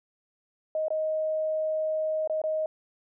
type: tone with dropouts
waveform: sine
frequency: 626 Hz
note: D#5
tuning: 10 cents sharp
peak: -25 dBFS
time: 0.75-2.66 s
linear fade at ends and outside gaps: 2 ms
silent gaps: 0.883-0.904 / 2.275-2.297 / 2.417-2.438 s
effects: none